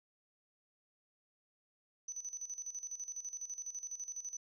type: tone with tremolo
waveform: sine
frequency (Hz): 6000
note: F#8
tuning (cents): +23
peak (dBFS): -39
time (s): 2.08-4.37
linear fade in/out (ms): 5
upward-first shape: square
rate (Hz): 12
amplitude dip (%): 75
effects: none